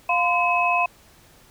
sine tone cluster, 704 / 1021 / 2566 Hz, F5 / C6 / E7, +14 / -43 / -47 cents, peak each -22 dBFS, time 0.09-0.86 s, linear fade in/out 5 ms, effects pink hiss -53 dBFS RMS until 1.5 s

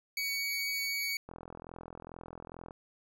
25% pulse tone, 2249 Hz, C#7, 24 cents sharp, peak -28 dBFS, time 0.17-1.17 s, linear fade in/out 2 ms
click train, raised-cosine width 1 ms, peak -31 dBFS, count 61, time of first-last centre 1.29-2.708 s, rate 42.3 Hz
effects none

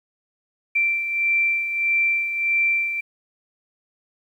sine beating tone pair, 2349 / 2350.6 Hz, D7 / D7, 0 / +1 cents, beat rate 1.6 Hz, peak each -19 / -27 dBFS, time 0.75-3.01 s, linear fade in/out 10 ms, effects 9-bit

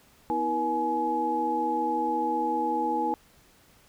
sine tone cluster, 247.7 / 322.2 / 477.9 / 844 Hz, B3 / E4 / A#4 / G#5, +5 / -39 / +43 / +28 cents, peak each -35 / -31 / -33 / -26 dBFS, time 0.3-3.14 s, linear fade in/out 0 ms, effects pink hiss -59 dBFS RMS until 3.88 s

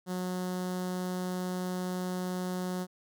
sawtooth tone with notch filter, 182.3 Hz, F#3, 25 cents flat, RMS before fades -34 dBFS, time 0.06-2.87 s, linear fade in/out 50 ms, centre 2400 Hz, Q 1.2, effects none

